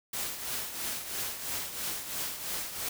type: noise with tremolo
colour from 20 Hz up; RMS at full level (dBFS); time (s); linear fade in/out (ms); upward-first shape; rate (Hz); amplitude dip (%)
white; -33; 0.13-2.89; 5; triangle; 3; 65
effects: none